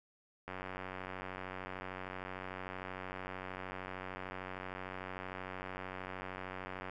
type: click train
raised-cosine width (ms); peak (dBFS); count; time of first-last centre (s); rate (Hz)
0.5; -27; 599; 0.48-6.896; 93.2
effects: none